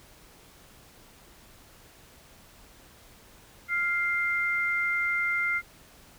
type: tone pair together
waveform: sine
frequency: 1399 / 2096 Hz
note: F6 / C7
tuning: +3 / +2 cents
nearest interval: perfect fifth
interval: 699 cents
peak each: -29 / -26 dBFS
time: 3.68-5.62 s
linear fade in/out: 50 ms
effects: pink hiss -54 dBFS RMS until 6.18 s